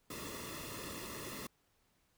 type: noise with comb filter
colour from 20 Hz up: pink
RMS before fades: -45 dBFS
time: 0.1-1.47 s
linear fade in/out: 5 ms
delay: 1.3 ms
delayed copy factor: -0.75
effects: pink hiss -75 dBFS RMS until 2.17 s